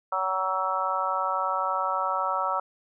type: harmonic tone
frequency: 188.3 Hz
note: F#3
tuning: 31 cents sharp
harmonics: 3 / 4 / 5 / 6 / 7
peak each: -33 / -32 / -30 / -32 / -28 dBFS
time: 0.12-2.6 s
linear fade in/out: 5 ms
effects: none